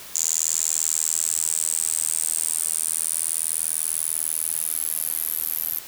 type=tone with high-pass filter sweep; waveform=sawtooth; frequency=80.3 Hz; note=E2; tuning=45 cents flat; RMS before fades=-25 dBFS; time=0.15-5.79 s; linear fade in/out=5 ms; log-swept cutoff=7000 to 12000 Hz; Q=9.9; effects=white hiss -40 dBFS RMS until 5.87 s